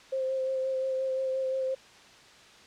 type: tone with vibrato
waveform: sine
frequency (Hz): 526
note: C5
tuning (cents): +9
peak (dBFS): -27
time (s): 0.12-1.75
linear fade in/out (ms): 10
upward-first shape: sine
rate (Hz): 5.7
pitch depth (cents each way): 17
effects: white hiss -53 dBFS RMS until 2.66 s + low-pass 5000 Hz 12 dB/octave